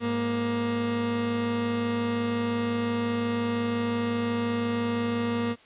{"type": "tone pair together", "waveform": "30% pulse", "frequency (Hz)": [104.9, 235.5], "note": ["G#2", "A#3"], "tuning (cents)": [18, 18], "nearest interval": "octave + major second", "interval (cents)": 1400, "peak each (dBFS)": [-32, -23], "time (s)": [0, 5.56], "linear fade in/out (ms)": 50, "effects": ["white hiss -55 dBFS RMS until 5.65 s", "resampled to 8000 Hz"]}